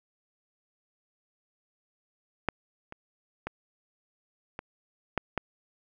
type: clicks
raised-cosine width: 0.5 ms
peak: -10 / -26 / -18 / -21 / -11 / -13 dBFS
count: 6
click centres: 2.487 / 2.924 / 3.47 / 4.591 / 5.177 / 5.377 s
effects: none